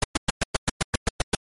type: noise bursts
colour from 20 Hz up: pink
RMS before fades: -20 dBFS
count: 11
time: 0.02-1.351 s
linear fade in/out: 5 ms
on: 21 ms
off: 110 ms
effects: MP3 48 kbps